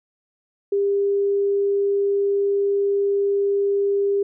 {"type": "tone", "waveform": "sine", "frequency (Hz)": 400.2, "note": "G4", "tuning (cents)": 36, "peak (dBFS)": -17, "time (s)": [0.72, 4.23], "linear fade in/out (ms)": 5, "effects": []}